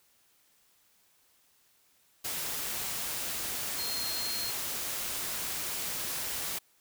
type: tone in noise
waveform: sine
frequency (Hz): 4226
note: C8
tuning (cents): +16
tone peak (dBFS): -35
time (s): 3.78-4.51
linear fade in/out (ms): 10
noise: white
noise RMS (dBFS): -35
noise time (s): 2.24-6.59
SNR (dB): -3
effects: white hiss -67 dBFS RMS until 6.8 s